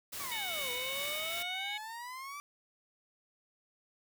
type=noise with tremolo; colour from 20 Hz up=white; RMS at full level=-41 dBFS; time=0.12-1.43 s; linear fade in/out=10 ms; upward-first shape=sine; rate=2.4 Hz; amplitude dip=30%
type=exponential two-way sweep; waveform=30% pulse; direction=down then up; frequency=1174.7 to 482.7 to 1174.7 Hz; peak=-39 dBFS; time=0.2-2.4 s; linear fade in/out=0 ms; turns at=0.71 s
type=harmonic tone; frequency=740 Hz; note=F#5; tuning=in tune; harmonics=3 / 4 / 5; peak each=-39 / -43 / -41 dBFS; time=0.31-1.78 s; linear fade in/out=10 ms
effects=none